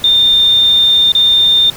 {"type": "tone with dropouts", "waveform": "sine", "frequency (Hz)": 3616, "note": "A7", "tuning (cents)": 47, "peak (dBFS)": -6, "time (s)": [0.04, 1.7], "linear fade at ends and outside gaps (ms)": 2, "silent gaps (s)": [1.12, 1.15], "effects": ["pink hiss -31 dBFS RMS until 1.76 s"]}